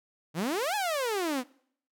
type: exponential two-way sweep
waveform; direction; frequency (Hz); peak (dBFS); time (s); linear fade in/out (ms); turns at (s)
sawtooth; up then down; 145.5 to 869 to 236.9; -24; 0.34-1.44; 50; 0.75
effects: noise-tail reverb RT60 0.6 s tail -22 dB re dry